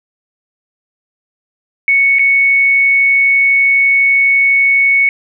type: tone with dropouts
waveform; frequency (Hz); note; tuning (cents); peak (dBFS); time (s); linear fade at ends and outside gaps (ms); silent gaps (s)
sine; 2217; C#7; 0; -7; 1.88-5.09; 1; 2.186-2.193
effects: none